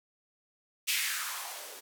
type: noise with band-pass filter sweep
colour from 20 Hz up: violet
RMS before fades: -35 dBFS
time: 0.87-1.81 s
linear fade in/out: 20 ms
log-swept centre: 2800 to 380 Hz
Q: 2.9
effects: none